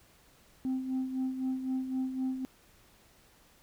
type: tone with tremolo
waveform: sine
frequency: 260.4 Hz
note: C4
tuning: 8 cents flat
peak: -26 dBFS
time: 0.65-2.45 s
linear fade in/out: 0 ms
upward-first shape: sine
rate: 3.9 Hz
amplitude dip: 65%
effects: tanh soft clip ceiling -27 dBFS + pink hiss -62 dBFS RMS until 3.62 s